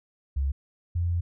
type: tone pair in turn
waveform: sine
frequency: 68.6 / 86.41 Hz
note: C#2 / F2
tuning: -17 / -18 cents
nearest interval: major third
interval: 399 cents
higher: second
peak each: -23 dBFS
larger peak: neither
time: 0.36-0.52 / 0.95-1.21 s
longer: second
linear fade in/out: 10 ms
effects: none